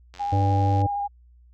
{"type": "click train", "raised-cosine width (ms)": 0.2, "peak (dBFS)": -27, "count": 62, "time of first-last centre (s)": [0.14, 0.816], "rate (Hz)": 90.2}
{"type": "tone with vibrato", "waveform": "sine", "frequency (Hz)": 811, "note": "G#5", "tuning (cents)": -41, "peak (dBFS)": -24, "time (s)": [0.19, 1.08], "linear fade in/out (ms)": 20, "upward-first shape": "square", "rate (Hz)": 13, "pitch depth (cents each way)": 11}
{"type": "harmonic tone", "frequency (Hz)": 98.4, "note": "G2", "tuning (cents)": 7, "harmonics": [1, 3, 5, 6], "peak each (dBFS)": [-19, -29, -33, -35], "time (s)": [0.32, 0.87], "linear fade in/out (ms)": 10}
{"effects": ["added 60 Hz sine -50 dBFS peak until 1.53 s"]}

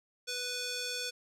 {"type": "tone with band-pass filter", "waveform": "square", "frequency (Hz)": 493.9, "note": "B4", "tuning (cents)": 0, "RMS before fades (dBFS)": -37, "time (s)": [0.27, 1.11], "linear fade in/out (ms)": 20, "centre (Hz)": 5000, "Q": 1.3, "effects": []}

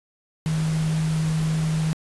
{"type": "tone in noise", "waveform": "sine", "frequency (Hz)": 158.3, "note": "D#3", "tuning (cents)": 30, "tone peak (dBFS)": -20, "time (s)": [0.46, 1.93], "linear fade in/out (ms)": 0, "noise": "pink", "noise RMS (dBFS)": -35, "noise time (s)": [0.46, 1.93], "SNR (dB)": 12, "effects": ["resampled to 24000 Hz"]}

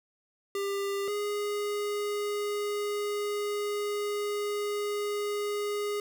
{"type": "tone pair in turn", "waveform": "square", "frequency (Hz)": [398.3, 412.8], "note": ["G4", "G#4"], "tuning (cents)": [28, -10], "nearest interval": "minor second", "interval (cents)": 62, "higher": "second", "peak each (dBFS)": [-30, -30], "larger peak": "neither", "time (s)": [[0.55, 1.08], [1.08, 6]], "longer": "second", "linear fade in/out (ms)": 2, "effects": []}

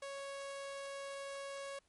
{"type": "tone", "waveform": "sawtooth", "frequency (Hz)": 554, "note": "C#5", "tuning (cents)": -1, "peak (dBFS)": -39, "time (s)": [0.02, 1.79], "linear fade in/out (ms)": 5, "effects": ["pink hiss -75 dBFS RMS until 1.88 s", "MP3 48 kbps"]}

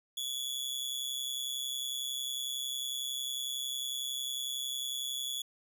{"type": "tone with amplitude modulation", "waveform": "sawtooth", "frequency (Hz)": 3400, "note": "G#7", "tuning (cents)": 40, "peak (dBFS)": -28, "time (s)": [0.17, 5.42], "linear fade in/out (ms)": 5, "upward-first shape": "sine", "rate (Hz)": 131, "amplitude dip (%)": 75, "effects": []}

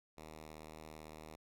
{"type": "tone with vibrato", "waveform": "5% pulse", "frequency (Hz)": 77.9, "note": "D#2", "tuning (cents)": 3, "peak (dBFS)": -39, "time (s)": [0.17, 1.36], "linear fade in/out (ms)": 10, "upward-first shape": "triangle", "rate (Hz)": 2, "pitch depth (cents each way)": 10, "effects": []}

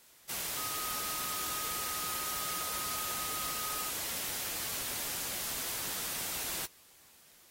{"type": "tone in noise", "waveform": "sine", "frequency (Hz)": 1254, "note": "D#6", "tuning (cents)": 13, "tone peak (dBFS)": -42, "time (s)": [0.57, 3.9], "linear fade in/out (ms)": 5, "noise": "white", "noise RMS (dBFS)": -37, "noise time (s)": [0.29, 6.66], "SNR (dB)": -8, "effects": ["white hiss -60 dBFS RMS until 7.5 s", "AAC 48 kbps"]}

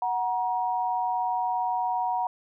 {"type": "tone pair together", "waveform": "sine", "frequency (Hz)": [740, 947.6], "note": ["F#5", "A#5"], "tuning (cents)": [0, 28], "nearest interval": "major third", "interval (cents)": 428, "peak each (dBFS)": -27, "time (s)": [0.02, 2.27], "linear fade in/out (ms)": 2, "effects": []}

